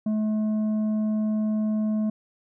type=tone with tanh clipping; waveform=sine; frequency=215 Hz; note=A3; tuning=40 cents flat; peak=-23 dBFS; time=0.06-2.1 s; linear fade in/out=5 ms; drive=6 dB; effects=none